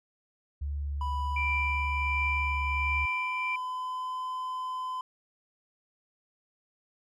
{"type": "tone with vibrato", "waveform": "sine", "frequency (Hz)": 71.4, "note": "D2", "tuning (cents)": -48, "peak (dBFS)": -30, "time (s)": [0.61, 3.06], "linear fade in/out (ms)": 10, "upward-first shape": "triangle", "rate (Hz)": 1.8, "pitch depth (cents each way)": 14}
{"type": "tone with pitch glide", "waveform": "triangle", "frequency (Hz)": [987.8, 1019.7], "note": ["B5", "C6"], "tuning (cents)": [0, -45], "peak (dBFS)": -30, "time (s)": [1.01, 5.01], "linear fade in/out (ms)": 2, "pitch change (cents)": 55, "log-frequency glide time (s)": [1.33, 4.26]}
{"type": "tone with tremolo", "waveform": "sine", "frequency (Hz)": 2355, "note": "D7", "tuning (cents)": 4, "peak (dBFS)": -27, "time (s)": [1.36, 3.56], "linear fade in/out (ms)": 5, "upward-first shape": "triangle", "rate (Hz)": 1.4, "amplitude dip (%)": 50}
{"effects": []}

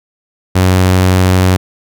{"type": "tone", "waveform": "sawtooth", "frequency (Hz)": 92.5, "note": "F#2", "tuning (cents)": 0, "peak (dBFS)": -3, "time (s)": [0.55, 1.57], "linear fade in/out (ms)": 10, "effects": []}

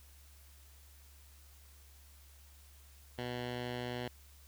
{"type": "tone with low-pass filter", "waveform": "10% pulse", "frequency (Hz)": 122.9, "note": "B2", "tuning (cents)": -8, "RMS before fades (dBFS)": -40, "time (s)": [3.18, 4.08], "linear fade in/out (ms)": 5, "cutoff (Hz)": 3500, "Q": 1.7, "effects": ["added 70 Hz sine -57 dBFS peak until 4.47 s", "white hiss -63 dBFS RMS until 4.47 s"]}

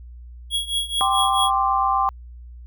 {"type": "tone with tremolo", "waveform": "square", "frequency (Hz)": 3322, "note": "G#7", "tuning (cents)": 0, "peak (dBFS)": -19, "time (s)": [0.5, 1.51], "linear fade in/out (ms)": 50, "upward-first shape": "triangle", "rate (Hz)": 4.6, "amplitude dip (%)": 90}
{"type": "chord", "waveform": "sine", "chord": "G suspended fourth", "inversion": "none", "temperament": "equal", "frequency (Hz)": [784, 1046.5, 1174.7], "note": ["G5", "C6", "D6"], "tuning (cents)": [0, 0, 0], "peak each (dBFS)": [-21, -21, -22], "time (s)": [1.01, 2.09], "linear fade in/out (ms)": 0}
{"effects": ["added 60 Hz sine -37 dBFS peak until 2.66 s"]}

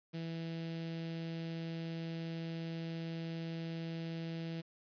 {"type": "tone with notch filter", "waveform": "sawtooth", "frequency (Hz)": 164.81, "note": "E3", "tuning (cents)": 0, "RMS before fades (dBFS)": -41, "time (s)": [0.13, 4.62], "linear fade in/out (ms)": 20, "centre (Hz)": 1100, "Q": 0.7, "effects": ["resampled to 11025 Hz", "10-bit"]}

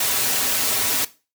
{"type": "noise with comb filter", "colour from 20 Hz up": "white", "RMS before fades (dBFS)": -21, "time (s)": [0, 1.05], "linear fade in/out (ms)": 5, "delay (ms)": 5.7, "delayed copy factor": -0.85, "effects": ["noise-tail reverb RT60 0.3 s tail -17 dB re dry", "high-pass 100 Hz 12 dB/octave"]}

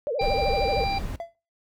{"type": "tone with vibrato", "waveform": "sine", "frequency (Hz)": 521, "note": "C5", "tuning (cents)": -7, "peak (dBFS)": -24, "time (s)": [0.07, 0.84], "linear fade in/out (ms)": 0, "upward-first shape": "sine", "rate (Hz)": 13, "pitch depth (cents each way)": 260}
{"type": "harmonic tone", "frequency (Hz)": 790, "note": "G5", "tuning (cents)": 13, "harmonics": [1, 3, 5, 6], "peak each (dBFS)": [-25, -32, -38, -37], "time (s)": [0.19, 0.99], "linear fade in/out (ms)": 10}
{"type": "noise", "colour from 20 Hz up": "brown", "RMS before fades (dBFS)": -30, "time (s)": [0.21, 1.16], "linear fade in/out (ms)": 2}
{"type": "tone with exponential decay", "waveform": "triangle", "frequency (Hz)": 676, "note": "E5", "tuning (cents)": 43, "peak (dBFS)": -25, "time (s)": [1.2, 1.35], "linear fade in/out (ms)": 1, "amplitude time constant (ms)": 31}
{"effects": ["noise-tail reverb RT60 0.3 s tail -19 dB re dry"]}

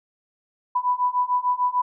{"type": "beating tone pair", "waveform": "sine", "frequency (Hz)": [987.8, 994.5], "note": ["B5", "B5"], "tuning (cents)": [0, 12], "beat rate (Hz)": 6.7, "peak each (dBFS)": [-23, -22], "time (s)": [0.75, 1.82], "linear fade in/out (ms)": 10, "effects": []}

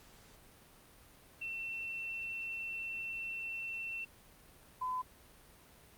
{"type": "tone pair in turn", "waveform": "sine", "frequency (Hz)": [2695, 1012.4], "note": ["E7", "B5"], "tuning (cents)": [38, 43], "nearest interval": "octave + perfect fourth", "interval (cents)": 1695, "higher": "first", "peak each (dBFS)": [-38, -34], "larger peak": "second", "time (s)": [[1.41, 4.05], [4.81, 5.02]], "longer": "first", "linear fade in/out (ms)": 10, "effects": ["pink hiss -60 dBFS RMS until 5.97 s", "Opus 48 kbps"]}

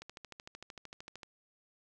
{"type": "click train", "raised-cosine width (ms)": 0.2, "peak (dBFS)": -29, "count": 17, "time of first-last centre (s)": [0.02, 1.232], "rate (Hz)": 13.2, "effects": []}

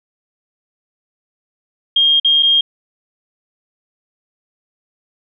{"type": "tone with dropouts", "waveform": "sine", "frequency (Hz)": 3226, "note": "G7", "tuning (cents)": 49, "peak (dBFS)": -9, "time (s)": [1.96, 2.61], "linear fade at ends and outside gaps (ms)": 5, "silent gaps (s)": [[2.199, 2.246], [2.426, 2.43]], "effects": []}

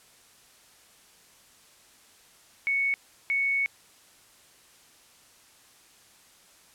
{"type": "tone bursts at uneven times", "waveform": "sine", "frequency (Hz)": 2217, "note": "C#7", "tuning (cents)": 0, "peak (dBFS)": -23, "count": 2, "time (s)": [[2.67, 2.94], [3.3, 3.66]], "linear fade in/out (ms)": 0, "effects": ["white hiss -57 dBFS RMS until 6.74 s", "low-pass 11000 Hz 12 dB/octave"]}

